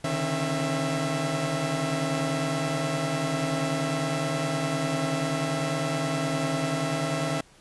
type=tone cluster; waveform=sawtooth; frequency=135.4 / 146 / 156 / 270.1 / 664 Hz; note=C#3 / D3 / D#3 / C#4 / E5; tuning=-40 / -10 / +5 / -45 / +12 cents; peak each=-34 / -31 / -26 / -27 / -27 dBFS; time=0.04-7.41 s; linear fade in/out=5 ms; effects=pink hiss -56 dBFS RMS until 7.6 s + resampled to 24000 Hz